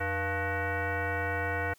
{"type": "tone with frequency modulation", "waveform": "sine", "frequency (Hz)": 698.5, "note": "F5", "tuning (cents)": 0, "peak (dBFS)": -28, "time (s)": [0, 1.74], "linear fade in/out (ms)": 10, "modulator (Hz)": 394, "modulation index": 3.4, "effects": ["white hiss -63 dBFS RMS until 1.78 s"]}